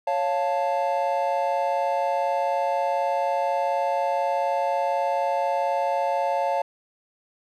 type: chord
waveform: triangle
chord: Db augmented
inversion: none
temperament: equal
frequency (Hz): 554.4 / 698.5 / 880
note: Db5 / F5 / A5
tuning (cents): 0 / 0 / 0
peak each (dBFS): -24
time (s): 0.07-6.62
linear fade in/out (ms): 5
effects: none